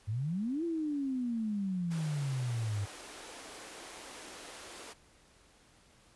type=exponential two-way sweep; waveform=sine; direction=up then down; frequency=98.7 to 343.3 to 98.7 Hz; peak=-31 dBFS; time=0.07-2.86 s; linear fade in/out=20 ms; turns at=0.64 s
type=high-pass noise; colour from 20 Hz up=pink; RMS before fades=-48 dBFS; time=1.9-4.94 s; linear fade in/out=20 ms; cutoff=290 Hz; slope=24 dB/octave
effects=pink hiss -63 dBFS RMS until 6.15 s + resampled to 24000 Hz